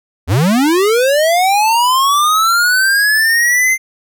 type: linear sweep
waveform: square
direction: up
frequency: 73.42 to 2093 Hz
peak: -10 dBFS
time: 0.27-3.78 s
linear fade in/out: 50 ms
effects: none